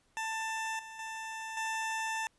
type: tone with level steps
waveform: 20% pulse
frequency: 888 Hz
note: A5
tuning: 16 cents sharp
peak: -29 / -40 / -34 / -28 dBFS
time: 0.17-2.27 s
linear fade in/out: 0 ms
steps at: 0.79 / 0.99 / 1.57 s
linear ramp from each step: 2 ms
effects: pink hiss -71 dBFS RMS until 2.38 s + resampled to 24000 Hz